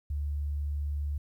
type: tone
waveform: sine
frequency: 72.7 Hz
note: D2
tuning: 17 cents flat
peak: -29 dBFS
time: 0.1-1.18 s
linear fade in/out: 5 ms
effects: 11-bit